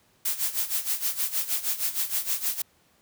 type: noise with tremolo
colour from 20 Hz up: blue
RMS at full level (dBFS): -25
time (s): 0.25-2.62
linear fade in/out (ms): 5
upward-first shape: sine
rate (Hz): 6.4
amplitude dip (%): 80
effects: pink hiss -63 dBFS RMS until 3.01 s + high-pass 80 Hz 12 dB/octave